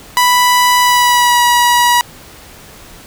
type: tone with pitch glide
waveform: sawtooth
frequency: 987.8 to 966.4 Hz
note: B5 to B5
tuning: 0 to -38 cents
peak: -4 dBFS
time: 0.17-2.01 s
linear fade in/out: 0 ms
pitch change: -38 cents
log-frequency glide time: 0.81-1.41 s
effects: pink hiss -37 dBFS RMS until 3.06 s